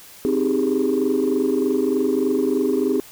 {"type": "chord", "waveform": "sine", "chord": "Ab major seventh", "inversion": "first", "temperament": "equal", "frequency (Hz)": [261.6, 311.1, 392, 415.3], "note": ["C4", "Eb4", "G4", "Ab4"], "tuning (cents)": [0, 0, 0, 0], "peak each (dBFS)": [-21, -23, -21, -22], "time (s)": [0.25, 3], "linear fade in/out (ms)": 0, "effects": ["tanh soft clip ceiling -11 dBFS", "white hiss -44 dBFS RMS until 3.11 s"]}